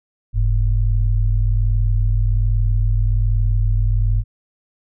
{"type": "tone pair together", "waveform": "sine", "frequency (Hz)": [43.66, 104.9], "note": ["F1", "G#2"], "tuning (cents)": [0, 18], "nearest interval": "octave + minor third", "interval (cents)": 1518, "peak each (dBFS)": [-15, -18], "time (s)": [0.33, 4.24], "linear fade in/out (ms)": 50, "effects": []}